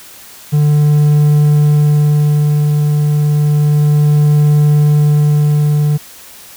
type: tone with tremolo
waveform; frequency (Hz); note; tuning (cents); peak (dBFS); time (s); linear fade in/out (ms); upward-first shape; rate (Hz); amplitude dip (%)
triangle; 148.4; D3; +18; -4; 0.52-5.98; 20; sine; 0.31; 30
effects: white hiss -36 dBFS RMS until 6.56 s